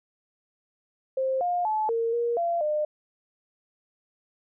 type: tone with pitch steps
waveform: sine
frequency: 527 / 709 / 863 / 459.3 / 472.2 / 684 / 604 Hz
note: C5 / F5 / A5 / A#4 / A#4 / F5 / D5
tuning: +12 / +26 / -34 / -26 / +22 / -36 / +48 cents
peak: -23 dBFS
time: 1.17-2.85 s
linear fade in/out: 5 ms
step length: 240 ms
effects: none